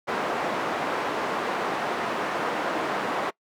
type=band-pass noise; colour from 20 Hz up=white; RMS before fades=-28 dBFS; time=0.07-3.31 s; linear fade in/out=20 ms; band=270 to 1100 Hz; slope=12 dB/octave; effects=noise-tail reverb RT60 0.1 s tail -23 dB re dry